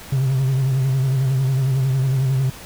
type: tone with vibrato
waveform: triangle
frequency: 132.7 Hz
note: C3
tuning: 25 cents sharp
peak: -13 dBFS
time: 0.12-2.5 s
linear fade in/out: 5 ms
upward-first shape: sine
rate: 11 Hz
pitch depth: 59 cents each way
effects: tanh soft clip ceiling -9 dBFS + pink hiss -38 dBFS RMS until 2.65 s